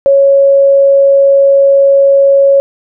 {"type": "tone", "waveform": "sine", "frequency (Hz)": 553, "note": "C#5", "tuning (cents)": -4, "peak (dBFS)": -3, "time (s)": [0.06, 2.6], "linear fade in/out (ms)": 0, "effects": []}